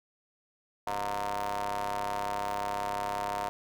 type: ring-modulated tone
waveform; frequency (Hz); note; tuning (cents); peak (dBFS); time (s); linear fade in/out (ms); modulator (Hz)
sawtooth; 100.1; G2; +37; -24; 0.87-3.49; 0; 818
effects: none